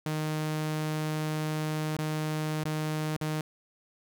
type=tone with dropouts; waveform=sawtooth; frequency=154.6 Hz; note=D#3; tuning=11 cents flat; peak=-25 dBFS; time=0.06-3.41 s; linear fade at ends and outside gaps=2 ms; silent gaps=1.967-1.987 / 2.638-2.653 / 3.166-3.212 s; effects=none